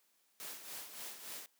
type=noise with tremolo; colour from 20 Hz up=white; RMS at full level=-45 dBFS; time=0.4-1.46 s; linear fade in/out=0 ms; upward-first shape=sine; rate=3.5 Hz; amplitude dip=60%; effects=white hiss -74 dBFS RMS until 1.59 s + high-pass 200 Hz 12 dB/octave